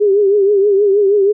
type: tone with vibrato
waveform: sine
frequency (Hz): 402.3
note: G4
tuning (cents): +45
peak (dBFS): -8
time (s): 0-1.33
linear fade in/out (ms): 20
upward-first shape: triangle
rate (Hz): 6.3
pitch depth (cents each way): 91
effects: none